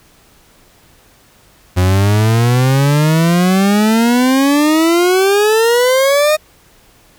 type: exponential sweep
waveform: 40% pulse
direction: up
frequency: 89.1 to 622.3 Hz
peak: -8 dBFS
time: 1.76-6.37 s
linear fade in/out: 20 ms
effects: pink hiss -48 dBFS RMS until 7.18 s